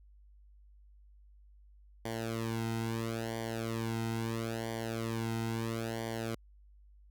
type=tone with flanger; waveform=sawtooth; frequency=113.8 Hz; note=A#2; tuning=41 cents flat; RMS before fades=-36 dBFS; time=2.05-6.35 s; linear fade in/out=5 ms; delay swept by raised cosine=0.76 to 1.76 ms; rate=0.75 Hz; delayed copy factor=-0.95; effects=added 50 Hz sine -56 dBFS peak until 7.1 s